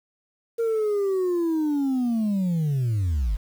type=linear sweep; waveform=sine; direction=down; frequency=466.2 to 43.65 Hz; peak=-18 dBFS; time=0.58-3.37 s; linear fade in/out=20 ms; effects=tanh soft clip ceiling -20 dBFS + 8-bit